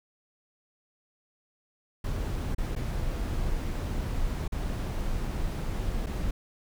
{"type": "noise with dropouts", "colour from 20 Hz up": "brown", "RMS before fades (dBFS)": -30, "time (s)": [2.04, 6.31], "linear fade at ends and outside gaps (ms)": 5, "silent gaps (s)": [[2.548, 2.581], [2.753, 2.761], [4.479, 4.521], [6.062, 6.067]], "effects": []}